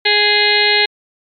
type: harmonic tone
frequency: 415.9 Hz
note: G#4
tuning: 2 cents sharp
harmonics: 1 / 2 / 4 / 5 / 6 / 7 / 8 / 9 / 10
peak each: -19 / -21 / -19 / -16 / -21 / -22 / -22 / -20 / -16 dBFS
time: 0.05-0.86 s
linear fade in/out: 10 ms
effects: MP3 96 kbps